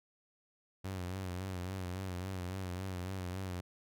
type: tone with vibrato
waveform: sawtooth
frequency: 92.5 Hz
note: F#2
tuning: in tune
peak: -34 dBFS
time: 0.84-3.61 s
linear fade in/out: 10 ms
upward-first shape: sine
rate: 3.6 Hz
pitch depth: 69 cents each way
effects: none